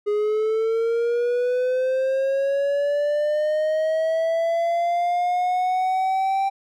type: linear sweep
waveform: triangle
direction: up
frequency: 412.9 to 784 Hz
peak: -17 dBFS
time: 0.06-6.5 s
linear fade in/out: 20 ms
effects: none